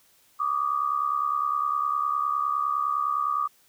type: tone pair together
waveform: sine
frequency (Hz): 1157 / 1226.8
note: D6 / D#6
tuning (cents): -26 / -25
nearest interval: minor second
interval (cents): 101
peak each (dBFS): -26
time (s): 0.39-3.48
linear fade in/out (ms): 20
effects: white hiss -61 dBFS RMS until 3.68 s